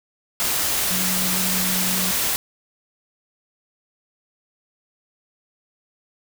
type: tone in noise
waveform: sine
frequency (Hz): 185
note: F#3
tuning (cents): 0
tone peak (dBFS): -27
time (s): 0.91-2.11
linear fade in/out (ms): 0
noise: white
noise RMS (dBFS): -22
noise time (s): 0.4-2.36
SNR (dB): -8
effects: none